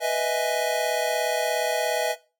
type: chord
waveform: square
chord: E major seventh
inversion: second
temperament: equal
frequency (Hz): 493.9 / 622.3 / 659.3 / 830.6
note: B4 / D#5 / E5 / G#5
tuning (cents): 0 / 0 / 0 / 0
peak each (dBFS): -30 / -28 / -27 / -30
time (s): 0-2.16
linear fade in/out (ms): 50
effects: noise-tail reverb RT60 0.3 s tail -18 dB re dry